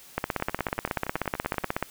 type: two click trains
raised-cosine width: 0.5 ms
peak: -18 / -10 dBFS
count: 14 / 28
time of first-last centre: 0.4-1.638 / 0.18-1.826 s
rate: 10.5 / 16.4 Hz
effects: white hiss -50 dBFS RMS until 1.9 s